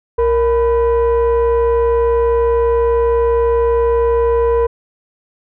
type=tone with frequency modulation; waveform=sine; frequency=466.2 Hz; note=A#4; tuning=in tune; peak=-9 dBFS; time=0.18-4.67 s; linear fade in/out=10 ms; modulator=528 Hz; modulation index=0.6; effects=tanh soft clip ceiling -8 dBFS